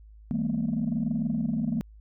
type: tone cluster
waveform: sine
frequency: 159.4 / 196.8 / 223 / 244.1 Hz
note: D#3 / G3 / A3 / B3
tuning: +42 / +7 / +23 / -20 cents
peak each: -31 / -32 / -27 / -30 dBFS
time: 0.31-1.81 s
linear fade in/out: 0 ms
effects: tanh soft clip ceiling -19 dBFS + added 53 Hz sine -47 dBFS peak until 2 s